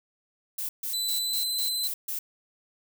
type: noise bursts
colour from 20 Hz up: violet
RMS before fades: -32 dBFS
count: 7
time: 0.58-2.19 s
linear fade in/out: 5 ms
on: 110 ms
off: 140 ms
type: tone with pitch glide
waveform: sawtooth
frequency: 4000 to 4042 Hz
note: B7 to B7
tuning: +21 to +39 cents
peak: -24 dBFS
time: 0.93-1.88 s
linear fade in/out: 10 ms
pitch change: +18 cents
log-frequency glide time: 1.24-1.36 s
effects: none